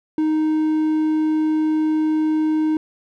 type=tone; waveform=triangle; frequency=311.1 Hz; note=D#4; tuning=in tune; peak=-14 dBFS; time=0.18-2.77 s; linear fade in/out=2 ms; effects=none